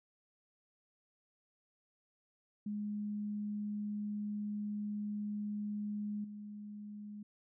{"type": "tone with level steps", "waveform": "sine", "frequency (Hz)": 208.1, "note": "G#3", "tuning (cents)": 4, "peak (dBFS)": [-36, -44], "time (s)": [2.66, 7.23], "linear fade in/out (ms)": 5, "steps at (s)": 6.24, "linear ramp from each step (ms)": 5, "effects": []}